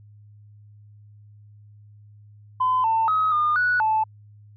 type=tone with pitch steps; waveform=sine; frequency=1018 / 895 / 1270 / 1215 / 1472 / 873 Hz; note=C6 / A5 / D#6 / D#6 / F#6 / A5; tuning=-48 / +29 / +35 / -42 / -9 / -14 cents; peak=-17 dBFS; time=2.6-4.04 s; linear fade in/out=10 ms; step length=240 ms; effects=tanh soft clip ceiling -13 dBFS + added 104 Hz sine -46 dBFS peak until 4.56 s